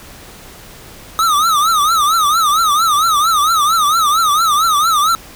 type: tone with vibrato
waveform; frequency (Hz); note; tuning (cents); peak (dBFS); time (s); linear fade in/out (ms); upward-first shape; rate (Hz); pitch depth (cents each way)
square; 1254; D#6; +13; -11; 1.19-5.15; 0; triangle; 4.4; 170
effects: pink hiss -37 dBFS RMS until 5.35 s